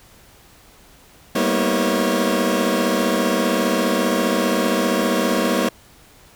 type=tone cluster; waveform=25% pulse; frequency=195.3 / 230.9 / 246 / 319.8 / 546 Hz; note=G3 / A#3 / B3 / D#4 / C#5; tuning=-6 / -16 / -7 / +48 / -26 cents; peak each=-20 dBFS; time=1.35-5.69 s; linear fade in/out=5 ms; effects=pink hiss -49 dBFS RMS until 6.35 s